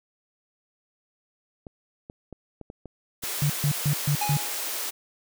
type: clicks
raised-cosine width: 2 ms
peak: -26 dBFS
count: 7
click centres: 1.668 / 2.099 / 2.327 / 2.613 / 2.701 / 2.857 / 3.237 s
type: high-pass noise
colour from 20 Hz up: white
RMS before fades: -31 dBFS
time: 3.22-4.91 s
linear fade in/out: 20 ms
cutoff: 310 Hz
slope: 24 dB/octave
type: tone bursts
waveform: sine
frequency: 145.8 Hz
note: D3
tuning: 12 cents flat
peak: -20 dBFS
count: 5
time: 3.42-4.37 s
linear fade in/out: 2 ms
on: 78 ms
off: 140 ms
type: tone with exponential decay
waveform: square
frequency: 830.6 Hz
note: G#5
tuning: in tune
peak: -24 dBFS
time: 4.21-4.72 s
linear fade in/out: 5 ms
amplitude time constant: 110 ms
effects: none